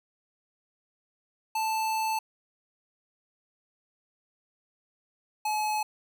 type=tone pair in turn; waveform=square; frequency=880 / 853.5 Hz; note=A5 / G#5; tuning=0 / +47 cents; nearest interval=minor second; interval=53 cents; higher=first; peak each=-27 dBFS; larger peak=neither; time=1.55-2.19 / 5.45-5.83 s; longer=first; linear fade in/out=5 ms; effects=none